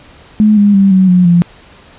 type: tone with pitch steps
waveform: sine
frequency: 213 / 204.3 / 196 / 188.02 / 180.36 / 173.01 Hz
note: G#3 / G#3 / G3 / F#3 / F#3 / F3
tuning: +44 / -28 / 0 / +28 / -44 / -16 cents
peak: -4 dBFS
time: 0.4-1.42 s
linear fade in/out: 0 ms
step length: 170 ms
effects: pink hiss -40 dBFS RMS until 1.98 s + resampled to 8000 Hz